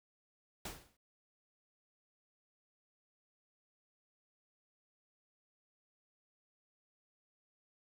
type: noise with exponential decay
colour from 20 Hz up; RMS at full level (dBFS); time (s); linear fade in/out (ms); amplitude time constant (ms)
pink; -40; 0.65-0.97; 5; 68
effects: none